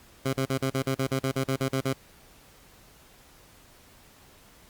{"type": "tone bursts", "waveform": "15% pulse", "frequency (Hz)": 133.4, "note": "C3", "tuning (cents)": 34, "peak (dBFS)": -18, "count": 14, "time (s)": [0.25, 1.933], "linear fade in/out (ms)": 10, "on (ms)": 84, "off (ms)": 39, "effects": ["pink hiss -55 dBFS RMS until 4.69 s", "Opus 48 kbps"]}